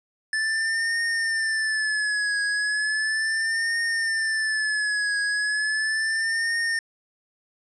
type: tone with vibrato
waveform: square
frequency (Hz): 1747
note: A6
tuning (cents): -13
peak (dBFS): -23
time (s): 0.33-6.79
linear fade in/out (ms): 2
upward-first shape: triangle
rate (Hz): 0.36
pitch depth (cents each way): 94
effects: resampled to 22050 Hz